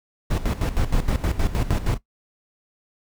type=noise with tremolo; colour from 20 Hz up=brown; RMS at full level=-19 dBFS; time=0.3-1.98 s; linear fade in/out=10 ms; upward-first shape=square; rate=6.4 Hz; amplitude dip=75%; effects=noise-tail reverb RT60 0.1 s tail -17 dB re dry